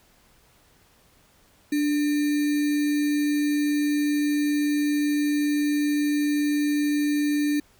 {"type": "tone with sample-and-hold", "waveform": "sine", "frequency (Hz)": 293.7, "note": "D4", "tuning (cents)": 0, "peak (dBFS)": -20, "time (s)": [1.72, 7.6], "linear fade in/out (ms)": 5, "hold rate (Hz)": 2100, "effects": ["pink hiss -59 dBFS RMS until 7.79 s"]}